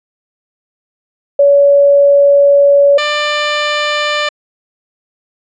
sine / 10% pulse tone pair in turn, 566 / 594.4 Hz, C#5 / D5, +36 / +21 cents, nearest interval minor second, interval 85 cents, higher second, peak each -4 dBFS, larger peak neither, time 1.39-2.98 / 2.98-4.29 s, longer first, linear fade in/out 5 ms, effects resampled to 16000 Hz

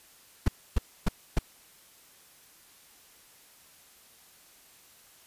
brown noise bursts, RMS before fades -21 dBFS, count 4, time 0.46-1.388 s, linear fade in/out 5 ms, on 22 ms, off 280 ms, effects white hiss -57 dBFS RMS until 5.26 s + resampled to 32000 Hz

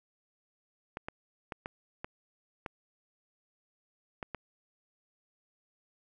clicks, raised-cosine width 0.5 ms, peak -22 dBFS, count 8, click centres 0.971 / 1.085 / 1.522 / 1.659 / 2.045 / 2.662 / 4.228 / 4.347 s, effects none

